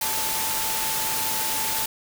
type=tone in noise; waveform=sine; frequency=880 Hz; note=A5; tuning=in tune; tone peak=-32 dBFS; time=0.01-1.86 s; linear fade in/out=5 ms; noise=white; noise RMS=-26 dBFS; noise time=0.01-1.86 s; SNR=-9 dB; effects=none